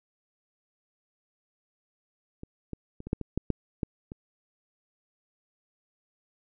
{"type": "clicks", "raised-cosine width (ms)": 3, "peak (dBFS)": [-27, -22, -28, -25, -12, -21, -14, -12, -15, -26], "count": 10, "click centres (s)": [2.434, 2.733, 3.004, 3.07, 3.131, 3.213, 3.376, 3.503, 3.832, 4.119], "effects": []}